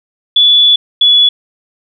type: tone pair in turn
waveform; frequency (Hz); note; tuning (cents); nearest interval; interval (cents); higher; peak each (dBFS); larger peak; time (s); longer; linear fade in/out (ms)
sine; 3439 / 3413; A7 / G#7; -40 / +47; unison; 13; first; -4; neither; 0.36-0.76 / 1.01-1.29; first; 5
effects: none